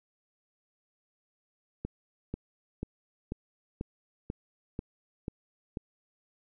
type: click train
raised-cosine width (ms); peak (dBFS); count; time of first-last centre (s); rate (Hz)
3; -21; 9; 1.85-5.772; 2.04
effects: none

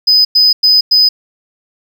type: tone bursts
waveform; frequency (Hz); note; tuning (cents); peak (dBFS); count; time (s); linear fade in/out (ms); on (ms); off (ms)
sine; 5010; D#8; +11; -3; 4; 0.07-1.09; 10; 180; 100
effects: tanh soft clip ceiling -3 dBFS + 7-bit

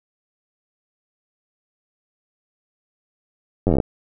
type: slowing click train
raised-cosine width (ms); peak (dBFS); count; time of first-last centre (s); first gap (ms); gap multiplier
2; -5; 11; 3.67-3.802; 10; 1.06
effects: none

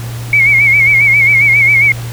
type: tone with vibrato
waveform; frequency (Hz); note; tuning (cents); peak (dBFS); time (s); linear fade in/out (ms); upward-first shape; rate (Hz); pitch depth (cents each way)
sine; 2217; C#7; 0; -5; 0.33-1.92; 2; sine; 7.4; 74
effects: added 118 Hz sine -20 dBFS peak until 2.12 s + pink hiss -30 dBFS RMS until 2.12 s

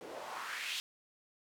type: noise with band-pass filter sweep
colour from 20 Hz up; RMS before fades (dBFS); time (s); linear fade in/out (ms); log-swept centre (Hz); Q
white; -42; 0.01-0.8; 0; 380 to 3500; 2.4
effects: none

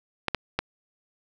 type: clicks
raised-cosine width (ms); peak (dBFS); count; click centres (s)
0.3; -8; 3; 0.283 / 0.347 / 0.59
effects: none

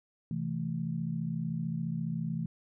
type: chord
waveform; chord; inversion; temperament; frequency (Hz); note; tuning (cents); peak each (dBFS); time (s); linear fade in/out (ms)
sine; A minor; first; equal; 130.81 / 164.81 / 220; C3 / E3 / A3; 0 / 0 / 0; -38 / -33 / -37; 0.31-2.46; 2
effects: none

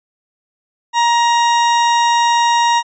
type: tone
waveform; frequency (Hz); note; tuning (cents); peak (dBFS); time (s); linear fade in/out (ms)
40% pulse; 942; A#5; +18; -10; 0.93-2.83; 50
effects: resampled to 16000 Hz

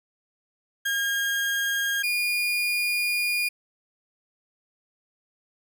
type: tone pair in turn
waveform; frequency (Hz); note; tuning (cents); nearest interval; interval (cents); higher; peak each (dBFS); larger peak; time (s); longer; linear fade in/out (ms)
35% pulse; 1622 / 2430; G#6 / D#7; -41 / -42; perfect fifth; 699; second; -22 / -21; second; 0.85-2.03 / 2.03-3.49; second; 10
effects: none

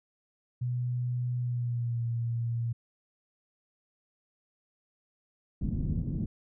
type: tone with pitch glide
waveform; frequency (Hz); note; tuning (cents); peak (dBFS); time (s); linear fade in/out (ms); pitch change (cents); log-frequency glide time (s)
sine; 123.2 to 117.03; B2 to A#2; -4 to +7; -28; 0.61-2.73; 10; -89; 1.39-2.04
type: low-pass noise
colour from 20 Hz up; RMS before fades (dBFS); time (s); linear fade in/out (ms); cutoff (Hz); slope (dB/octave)
white; -31; 5.61-6.26; 5; 210; 24
effects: none

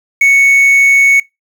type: tone with quantisation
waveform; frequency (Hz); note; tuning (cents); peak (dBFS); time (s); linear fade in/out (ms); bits
triangle; 2217; C#7; 0; -3; 0.21-1.2; 5; 5
effects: noise-tail reverb RT60 0.2 s tail -23 dB re dry

